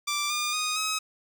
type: tone with pitch steps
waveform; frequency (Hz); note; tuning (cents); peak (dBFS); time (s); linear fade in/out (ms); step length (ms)
10% pulse; 1174.7 / 1207 / 1240.2 / 1274.4; D6 / D6 / D#6 / D#6; 0 / +47 / -6 / +41; -18; 0.07-0.99; 10; 230
effects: none